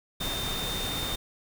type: tone in noise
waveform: sine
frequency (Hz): 3631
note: A#7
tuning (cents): -46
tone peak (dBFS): -33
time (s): 0.2-1.16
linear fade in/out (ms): 10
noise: pink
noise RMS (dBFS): -33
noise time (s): 0.2-1.16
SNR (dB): -3
effects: none